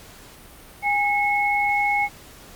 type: tone pair together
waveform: sine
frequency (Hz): 818 / 2184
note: G#5 / C#7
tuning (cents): -26 / -26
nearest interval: octave + perfect fourth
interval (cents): 1700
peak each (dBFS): -21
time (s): 0.82-2.09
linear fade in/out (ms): 50
effects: pink hiss -45 dBFS RMS until 2.55 s + Opus 48 kbps